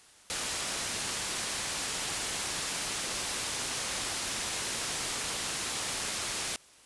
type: low-pass noise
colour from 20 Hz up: white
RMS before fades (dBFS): -34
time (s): 0.3-6.56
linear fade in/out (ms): 0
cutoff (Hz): 9700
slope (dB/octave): 12
effects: white hiss -57 dBFS RMS until 6.85 s + resampled to 24000 Hz